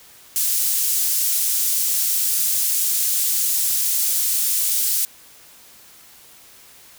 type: high-pass noise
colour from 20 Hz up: pink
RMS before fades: -20 dBFS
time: 0.36-5.05 s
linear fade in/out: 0 ms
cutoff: 8200 Hz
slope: 12 dB/octave
effects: white hiss -47 dBFS RMS until 6.98 s